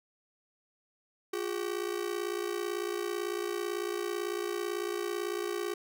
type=ring-modulated tone; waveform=45% pulse; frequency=382.1 Hz; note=G4; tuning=44 cents flat; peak=-29 dBFS; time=1.33-5.74 s; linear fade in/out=5 ms; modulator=29 Hz; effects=none